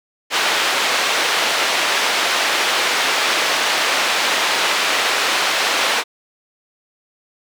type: band-pass noise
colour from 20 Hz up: white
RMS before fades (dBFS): -18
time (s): 0.3-6.04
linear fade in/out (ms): 50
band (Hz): 450 to 3400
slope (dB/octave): 12
effects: none